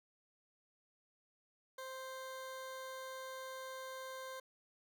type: tone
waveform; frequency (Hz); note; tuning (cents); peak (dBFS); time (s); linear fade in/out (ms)
20% pulse; 523.3; C5; 0; -40; 1.78-4.4; 5
effects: none